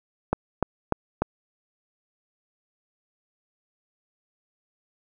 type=click train; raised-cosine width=1 ms; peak=-7 dBFS; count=4; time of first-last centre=0.33-1.22 s; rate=3.37 Hz; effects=none